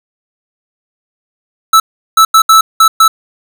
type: tone bursts at uneven times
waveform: square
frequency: 1313 Hz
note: E6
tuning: 7 cents flat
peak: -3 dBFS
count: 6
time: 1.73-1.8 / 2.17-2.25 / 2.34-2.42 / 2.49-2.61 / 2.8-2.88 / 3-3.08 s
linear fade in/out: 5 ms
effects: none